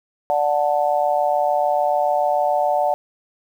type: chord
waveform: sine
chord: D major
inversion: none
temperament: just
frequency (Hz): 587.3 / 734.2 / 881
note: D5 / F#5 / A5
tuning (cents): 0 / -14 / +2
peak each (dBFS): -20 / -19 / -23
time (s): 0.3-2.94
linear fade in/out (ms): 0
effects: 8-bit